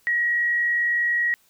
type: tone with frequency modulation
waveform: sine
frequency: 1905 Hz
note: A#6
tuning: 37 cents sharp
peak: -19 dBFS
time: 0.07-1.34 s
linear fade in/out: 0 ms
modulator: 58.3 Hz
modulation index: 0.34
effects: white hiss -61 dBFS RMS until 1.49 s